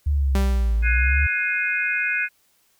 sine linear two-way sweep, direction down then up, 74.3 to 54.5 to 74.3 Hz, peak -17 dBFS, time 0.06-1.27 s, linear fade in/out 10 ms, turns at 0.77 s
sawtooth tone with exponential decay, 196 Hz, G3, in tune, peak -18 dBFS, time 0.35-1.14 s, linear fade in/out 0 ms, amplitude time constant 170 ms
sine chord, Ab dominant seventh, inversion third, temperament equal with one note detuned, 1480 / 1661.2 / 2127 / 2489 Hz, Gb6 / Ab6 / C7 / Eb7, 0 / 0 / +28 / 0 cents, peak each -26 / -27 / -27 / -24 dBFS, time 0.82-2.29 s, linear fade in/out 50 ms
effects white hiss -63 dBFS RMS until 2.79 s

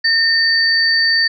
sine tone pair together, 1818 / 4581 Hz, A#6 / D8, -44 / -44 cents, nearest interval octave + major third, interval 1600 cents, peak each -14 dBFS, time 0.04-1.28 s, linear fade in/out 10 ms, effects none

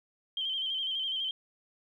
sine tone with vibrato, 3136 Hz, G7, in tune, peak -30 dBFS, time 0.37-1.31 s, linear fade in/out 2 ms, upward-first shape square, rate 12 Hz, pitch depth 39 cents each way, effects 11-bit

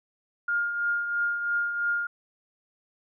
sine tone with tremolo, 1413 Hz, F6, 20 cents sharp, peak -22 dBFS, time 0.48-2.07 s, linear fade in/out 5 ms, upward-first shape triangle, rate 3 Hz, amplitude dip 55%, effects none

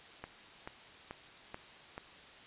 click train, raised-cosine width 0.5 ms, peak -27 dBFS, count 5, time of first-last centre 0.24-1.979 s, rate 2.3 Hz, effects white hiss -54 dBFS RMS until 2.46 s + resampled to 8000 Hz

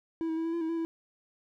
triangle tone with pitch steps, 327.6 / 321.3 / 326.4 / 330.1 / 338.7 / 321.8 / 332.5 / 328.5 Hz, E4 / E4 / E4 / E4 / E4 / E4 / E4 / E4, -11 / -44 / -17 / +2 / +47 / -42 / +15 / -6 cents, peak -27 dBFS, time 0.21-0.85 s, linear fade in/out 0 ms, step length 80 ms, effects none

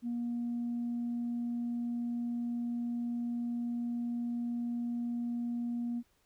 sine tone, 238.2 Hz, A#3, 38 cents sharp, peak -31 dBFS, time 0.02-6.03 s, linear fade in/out 50 ms, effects tanh soft clip ceiling -29 dBFS + pink hiss -72 dBFS RMS until 6.25 s

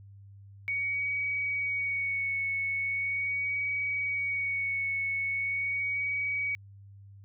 sine tone with vibrato, 2237 Hz, C#7, 15 cents sharp, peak -28 dBFS, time 0.68-6.55 s, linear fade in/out 0 ms, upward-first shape sine, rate 0.4 Hz, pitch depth 21 cents each way, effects added 99 Hz sine -48 dBFS peak until 7.24 s

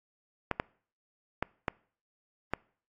clicks, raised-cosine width 0.5 ms, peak -13 dBFS, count 5, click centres 0.513 / 0.599 / 1.426 / 1.682 / 2.536 s, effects noise-tail reverb RT60 0.5 s tail -25 dB re dry + AAC 32 kbps

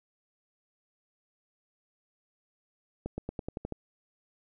accelerating click train, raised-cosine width 2 ms, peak -21 dBFS, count 8, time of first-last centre 3.06-3.723 s, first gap 120 ms, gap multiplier 0.92, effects none

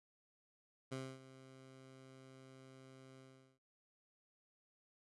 15% pulse tone with ADSR envelope, 132 Hz, C3, 16 cents sharp, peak -35 dBFS, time 0.91-3.59 s, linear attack 15 ms, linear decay 260 ms, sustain -16 dB, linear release 400 ms, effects resampled to 24000 Hz

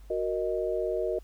sine chord, D# minor, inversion first, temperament equal, 370 / 466.2 / 622.3 Hz, F#4 / A#4 / D#5, 0 / 0 / 0 cents, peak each -31 dBFS, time 0.1-1.19 s, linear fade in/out 5 ms, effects added 50 Hz sine -46 dBFS peak until 1.23 s + pink hiss -63 dBFS RMS until 1.23 s

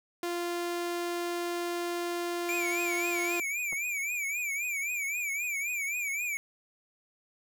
sawtooth tone, 347.2 Hz, F4, 10 cents flat, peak -27 dBFS, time 0.23-3.4 s, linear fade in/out 2 ms
square tone with vibrato, 2334 Hz, D7, 11 cents flat, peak -31 dBFS, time 2.49-6.37 s, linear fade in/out 0 ms, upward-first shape triangle, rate 3.8 Hz, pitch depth 130 cents each way
clicks, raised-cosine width 1 ms, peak -33 / -31 dBFS, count 2, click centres 3.725 / 3.731 s
effects none

